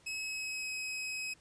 sawtooth tone with pitch glide, 2568 to 2543 Hz, E7 to D#7, -46 to +37 cents, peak -33 dBFS, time 0.06-1.34 s, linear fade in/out 10 ms, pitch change -17 cents, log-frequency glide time 0.22-0.71 s, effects pink hiss -64 dBFS RMS until 1.4 s + resampled to 22050 Hz

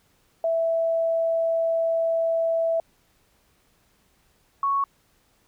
sine tone pair in turn, 659.3 / 1108.8 Hz, E5 / C#6, 0 / 0 cents, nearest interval major sixth, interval 900 cents, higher second, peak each -20 dBFS, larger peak neither, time 0.44-2.8 / 4.63-4.84 s, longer first, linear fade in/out 2 ms, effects pink hiss -64 dBFS RMS until 5.47 s

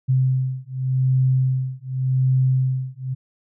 sine beating tone pair, 129.8 / 130.67 Hz, C3 / C3, -13 / -2 cents, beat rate 0.87 Hz, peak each -20 dBFS, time 0.08-3.15 s, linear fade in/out 20 ms, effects none

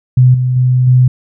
sine tone with level steps, 126.7 Hz, B2, 45 cents sharp, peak -3 / -10 / -7 / -4 dBFS, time 0.17-1.08 s, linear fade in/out 5 ms, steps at 0.34 / 0.56 / 0.87 s, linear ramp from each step 5 ms, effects none

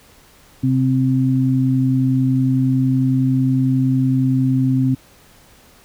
sine tone pair together, 130.72 / 261.6 Hz, C3 / C4, -1 / 0 cents, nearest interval octave, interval 1201 cents, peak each -16 dBFS, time 0.63-4.95 s, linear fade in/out 10 ms, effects pink hiss -49 dBFS RMS until 5.84 s

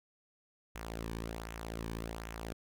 sawtooth tone with flanger, 56.2 Hz, A1, 37 cents sharp, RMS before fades -42 dBFS, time 0.75-2.53 s, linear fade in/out 5 ms, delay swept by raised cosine 0.21 to 1.51 ms, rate 1.3 Hz, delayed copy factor -0.6, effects none

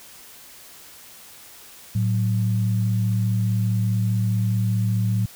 sine tone pair together, 111.22 / 186.4 Hz, A2 / F#3, +19 / +13 cents, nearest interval major sixth, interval 894 cents, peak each -19 / -26 dBFS, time 1.95-5.26 s, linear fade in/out 5 ms, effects white hiss -45 dBFS RMS until 5.35 s

